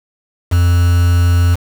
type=tone with quantisation; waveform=triangle; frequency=87.31 Hz; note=F2; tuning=in tune; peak=-6 dBFS; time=0.51-1.56 s; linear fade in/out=20 ms; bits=4; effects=none